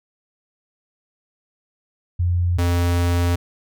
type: tone pair in turn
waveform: sine / square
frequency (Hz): 87.9 / 87.09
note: F2 / F2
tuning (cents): +12 / -4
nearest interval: unison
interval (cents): 16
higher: first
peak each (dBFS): -16 / -17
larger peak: first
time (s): 2.19-2.58 / 2.58-3.36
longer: second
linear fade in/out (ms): 10
effects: none